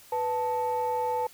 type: tone pair together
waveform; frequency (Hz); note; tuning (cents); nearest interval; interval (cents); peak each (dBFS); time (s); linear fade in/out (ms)
sine; 493.9 / 880; B4 / A5; 0 / 0; minor seventh; 1000; -28 / -26; 0.12-1.27; 5
effects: tanh soft clip ceiling -21 dBFS + white hiss -53 dBFS RMS until 1.33 s